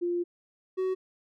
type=tone pair in turn; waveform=sine / triangle; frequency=349.2 / 374.7 Hz; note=F4 / F#4; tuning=0 / +22 cents; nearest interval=minor second; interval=122 cents; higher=second; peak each=-26 / -24 dBFS; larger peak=second; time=0.01-0.24 / 0.77-0.95 s; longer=first; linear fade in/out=20 ms; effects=none